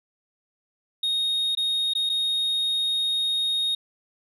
sine tone with dropouts, 3724 Hz, A#7, 2 cents flat, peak -19 dBFS, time 1.03-3.75 s, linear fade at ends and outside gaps 5 ms, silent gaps 1.551-1.572 / 1.936-1.951 / 2.093-2.097 s, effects tanh soft clip ceiling -21 dBFS

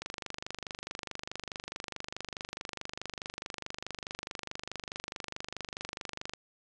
click train, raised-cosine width 0.2 ms, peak -20 dBFS, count 157, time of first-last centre 0.02-6.336 s, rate 24.7 Hz, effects resampled to 22050 Hz + 9-bit

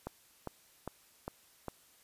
click train, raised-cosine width 1 ms, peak -24 dBFS, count 5, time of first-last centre 0.07-1.683 s, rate 2.48 Hz, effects white hiss -64 dBFS RMS until 2.03 s + resampled to 32000 Hz

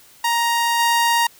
sawtooth tone with level steps, 936 Hz, A#5, 7 cents sharp, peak -13 / -11 dBFS, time 0.24-1.27 s, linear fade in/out 5 ms, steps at 0.79 s, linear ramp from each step 2 ms, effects white hiss -49 dBFS RMS until 1.39 s

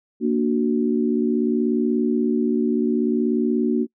sine chord, Bb augmented, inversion none, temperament equal, 233.1 / 293.7 / 370 Hz, Bb3 / D4 / F#4, 0 / 0 / 0 cents, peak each -20 / -23 / -23 dBFS, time 0.2-3.87 s, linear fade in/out 50 ms, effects noise-tail reverb RT60 0.1 s tail -26 dB re dry

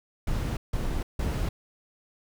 brown noise bursts, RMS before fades -28 dBFS, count 3, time 0.27-1.49 s, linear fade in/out 5 ms, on 300 ms, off 160 ms, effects none

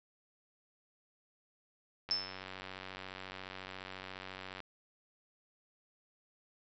click train, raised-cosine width 0.3 ms, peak -28 dBFS, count 238, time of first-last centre 2.09-4.603 s, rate 94.3 Hz
sine tone with exponential decay, 5274 Hz, E8, in tune, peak -27 dBFS, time 2.11-2.43 s, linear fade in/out 0 ms, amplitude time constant 69 ms
effects resampled to 16000 Hz

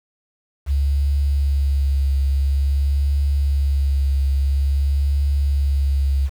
sine tone with vibrato, 69.6 Hz, C#2, 8 cents sharp, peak -15 dBFS, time 0.66-6.3 s, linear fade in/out 50 ms, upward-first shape triangle, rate 0.49 Hz, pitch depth 29 cents each way, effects 7-bit

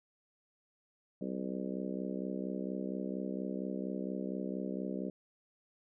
harmonic tone with a mistuned harmonic, 64.3 Hz, C2, 30 cents flat, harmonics 3 / 4 / 5 / 6 / 7 / 8 / 9, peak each -39 / -41 / -43 / -45 / -46 / -47 / -48 dBFS, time 1.21-5.1 s, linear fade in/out 5 ms, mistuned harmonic 9, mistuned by +53 cents, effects none

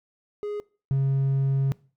triangle tone pair in turn, 415.3 / 136.05 Hz, G#4 / C#3, 0 / -32 cents, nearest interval octave + perfect fifth, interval 1932 cents, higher first, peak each -26 / -17 dBFS, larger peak second, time 0.43-0.6 / 0.91-1.72 s, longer second, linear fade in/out 0 ms, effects noise-tail reverb RT60 0.4 s tail -23 dB re dry + tanh soft clip ceiling -15 dBFS

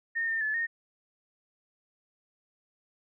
sine tone with pitch steps, 1833 / 1810 / 1728 / 1843 Hz, A#6 / A6 / A6 / A#6, -30 / +48 / -32 / -20 cents, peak -27 dBFS, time 0.15-0.67 s, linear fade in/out 20 ms, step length 130 ms, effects none

